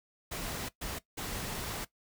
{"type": "noise bursts at uneven times", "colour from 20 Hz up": "pink", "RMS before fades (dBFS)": -38, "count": 3, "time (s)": [[0.31, 0.69], [0.81, 0.99], [1.17, 1.85]], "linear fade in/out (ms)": 10, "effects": ["noise-tail reverb RT60 0.1 s tail -17 dB re dry"]}